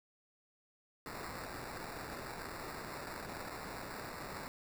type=noise with sample-and-hold; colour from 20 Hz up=violet; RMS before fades=-45 dBFS; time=1.06-4.48 s; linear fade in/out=0 ms; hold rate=3150 Hz; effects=none